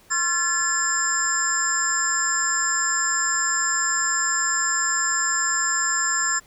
sine tone cluster, 1063 / 1357 / 1730 / 5180 / 7350 Hz, C6 / E6 / A6 / E8 / A#8, +27 / +50 / -30 / -31 / -25 cents, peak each -31 / -29 / -24 / -32 / -23 dBFS, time 0.1-6.4 s, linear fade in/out 20 ms, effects pink hiss -54 dBFS RMS until 6.46 s

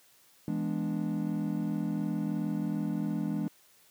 triangle chord, E dominant seventh, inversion none, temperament equal, 164.81 / 207.7 / 246.9 / 293.7 Hz, E3 / G#3 / B3 / D4, 0 / 0 / 0 / 0 cents, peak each -32 / -31 / -36 / -33 dBFS, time 0.48-3.48 s, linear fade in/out 0 ms, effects white hiss -62 dBFS RMS until 3.9 s + high-pass 100 Hz 12 dB/octave

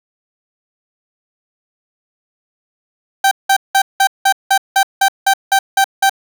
30% pulse tone bursts, 780 Hz, G5, 9 cents flat, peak -6 dBFS, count 12, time 3.24-6.096 s, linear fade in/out 5 ms, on 73 ms, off 180 ms, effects none

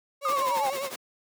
35% pulse tone with vibrato, 546 Hz, C#5, 26 cents flat, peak -28 dBFS, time 0.21-0.91 s, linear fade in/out 50 ms, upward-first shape triangle, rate 10 Hz, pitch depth 87 cents each way
sine linear sweep, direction down, 1244.5 to 776 Hz, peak -24 dBFS, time 0.25-0.7 s, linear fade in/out 2 ms
pink noise with tremolo, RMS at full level -33 dBFS, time 0.28-0.96 s, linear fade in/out 5 ms, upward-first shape triangle, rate 11 Hz, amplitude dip 95%
effects high-pass 300 Hz 12 dB/octave

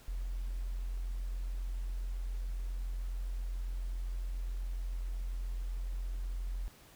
sine tone, 43.65 Hz, F1, in tune, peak -34 dBFS, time 0.08-6.68 s, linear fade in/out 0 ms, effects pink hiss -59 dBFS RMS until 6.95 s

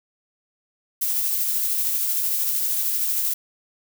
violet noise with tremolo, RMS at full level -22 dBFS, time 1.01-3.34 s, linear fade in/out 10 ms, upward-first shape sine, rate 13 Hz, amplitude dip 25%, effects none

